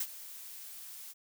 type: noise with ADSR envelope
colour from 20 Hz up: blue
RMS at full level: -32 dBFS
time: 0-1.14 s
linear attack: 5 ms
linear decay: 55 ms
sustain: -15 dB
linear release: 33 ms
effects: none